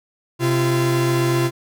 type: tone pair together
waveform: 45% pulse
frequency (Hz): 130.2 / 342.4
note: C3 / F4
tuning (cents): -8 / -34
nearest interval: octave + perfect fourth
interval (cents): 1674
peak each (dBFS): -19 / -19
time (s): 0.39-1.51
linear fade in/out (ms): 50
effects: none